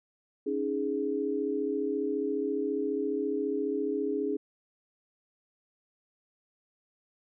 sine chord, C# suspended second, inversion none, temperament just, 277.2 / 311.8 / 415.8 Hz, C#4 / D#4 / G#4, 0 / +4 / +2 cents, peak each -33 / -34 / -30 dBFS, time 0.46-4.37 s, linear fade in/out 10 ms, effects none

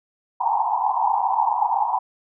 white band-pass noise, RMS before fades -21 dBFS, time 0.4-1.99 s, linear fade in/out 10 ms, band 770 to 980 Hz, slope 96 dB/octave, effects none

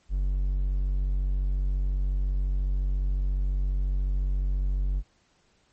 triangle tone, 47.17 Hz, F#1, 34 cents sharp, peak -21 dBFS, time 0.09-5.03 s, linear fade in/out 50 ms, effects pink hiss -66 dBFS RMS until 5.72 s + MP3 32 kbps

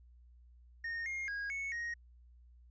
triangle tone with pitch steps, 1843 / 2133 / 1640 / 2208 / 1875 Hz, A#6 / C7 / G#6 / C#7 / A#6, -20 / +33 / -22 / -7 / +10 cents, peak -35 dBFS, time 0.84-1.94 s, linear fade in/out 5 ms, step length 220 ms, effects added 60 Hz sine -57 dBFS peak until 2.7 s + resampled to 16000 Hz

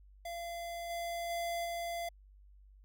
square tone with level steps, 684 Hz, F5, 36 cents flat, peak -40 / -37 / -35 / -37 dBFS, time 0.25-2.09 s, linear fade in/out 5 ms, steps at 0.89 / 1.29 / 1.64 s, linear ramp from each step 20 ms, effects added 49 Hz sine -56 dBFS peak until 2.84 s

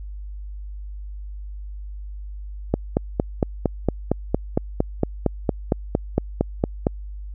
click train, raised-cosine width 2 ms, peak -4 dBFS, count 19, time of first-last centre 2.74-6.868 s, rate 4.36 Hz, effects added 50 Hz sine -31 dBFS peak until 7.34 s

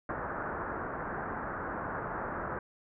white low-pass noise, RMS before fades -37 dBFS, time 0.09-2.59 s, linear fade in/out 2 ms, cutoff 1600 Hz, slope 48 dB/octave, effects none

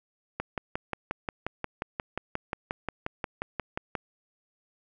click train, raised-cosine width 0.5 ms, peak -15 dBFS, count 21, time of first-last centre 0.4-3.952 s, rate 5.63 Hz, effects none

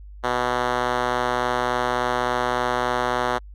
5% pulse tone with band-pass filter, 123.47 Hz, B2, in tune, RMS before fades -23 dBFS, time 0.23-3.39 s, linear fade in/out 20 ms, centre 940 Hz, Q 0.51, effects added 50 Hz sine -38 dBFS peak until 3.54 s

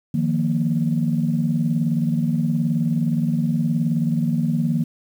sine chord, Eb suspended second, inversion none, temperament equal, 155.56 / 174.61 / 233.1 Hz, Eb3 / F3 / Bb3, 0 / 0 / 0 cents, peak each -21 / -23 / -21 dBFS, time 0.14-4.84 s, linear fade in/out 5 ms, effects tanh soft clip ceiling -9 dBFS + 8-bit

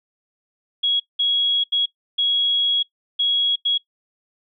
sine tone bursts at uneven times, 3322 Hz, G#7, in tune, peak -16 dBFS, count 6, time 0.83-1 / 1.19-1.64 / 1.72-1.86 / 2.18-2.83 / 3.19-3.56 / 3.65-3.78 s, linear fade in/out 10 ms, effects noise-tail reverb RT60 0.1 s tail -20 dB re dry

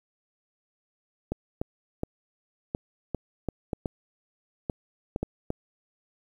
clicks, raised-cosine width 2 ms, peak -15 dBFS, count 12, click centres 1.32 / 1.615 / 2.034 / 2.749 / 3.147 / 3.487 / 3.732 / 3.858 / 4.698 / 5.161 / 5.23 / 5.504 s, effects 9-bit

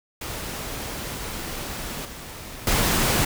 pink noise with level steps, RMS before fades -32 / -38 / -21 dBFS, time 0.21-3.25 s, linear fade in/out 5 ms, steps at 2.05 / 2.67 s, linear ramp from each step 2 ms, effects none

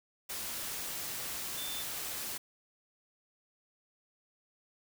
sine tone in noise, 3546 Hz, A7, 13 cents sharp, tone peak -41 dBFS, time 1.57-1.83 s, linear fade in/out 10 ms, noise white, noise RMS -39 dBFS, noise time 0.29-2.38 s, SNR -5 dB, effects none

